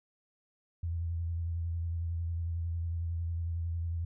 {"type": "tone with vibrato", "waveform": "sine", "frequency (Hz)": 84.1, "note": "E2", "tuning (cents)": 35, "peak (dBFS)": -31, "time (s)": [0.83, 4.05], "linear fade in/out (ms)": 5, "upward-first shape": "sine", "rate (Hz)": 11, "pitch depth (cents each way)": 32, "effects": []}